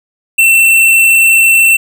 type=tone; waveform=square; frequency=2691 Hz; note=E7; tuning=35 cents sharp; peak=-5 dBFS; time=0.38-1.77 s; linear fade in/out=10 ms; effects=none